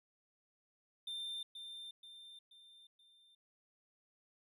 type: tone with echo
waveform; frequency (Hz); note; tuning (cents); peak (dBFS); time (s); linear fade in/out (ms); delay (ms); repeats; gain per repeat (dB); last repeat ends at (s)
triangle; 3589; A7; +34; -39; 1.07-1.43; 5; 480; 4; -6; 3.35
effects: none